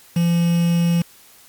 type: tone with quantisation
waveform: triangle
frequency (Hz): 170.3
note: F3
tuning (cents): -43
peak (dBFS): -12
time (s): 0.16-1.02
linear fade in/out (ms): 5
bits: 5
effects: white hiss -48 dBFS RMS until 1.48 s + MP3 96 kbps